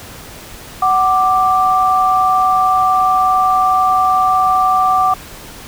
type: tone pair together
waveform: sine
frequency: 747 / 1178 Hz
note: F#5 / D6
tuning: +16 / +5 cents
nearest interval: minor sixth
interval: 789 cents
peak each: -13 / -12 dBFS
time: 0.82-5.14 s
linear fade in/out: 5 ms
effects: pink hiss -34 dBFS RMS until 5.67 s